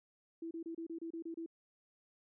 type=tone bursts; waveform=sine; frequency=330.4 Hz; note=E4; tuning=4 cents sharp; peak=-40 dBFS; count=9; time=0.42-1.462 s; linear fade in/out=5 ms; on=90 ms; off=29 ms; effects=none